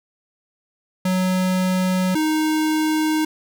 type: tone pair in turn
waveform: square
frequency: 185 / 311.1 Hz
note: F#3 / D#4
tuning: 0 / 0 cents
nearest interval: major sixth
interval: 900 cents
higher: second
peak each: -18 dBFS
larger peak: neither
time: 1.05-2.15 / 2.15-3.25 s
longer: neither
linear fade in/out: 5 ms
effects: none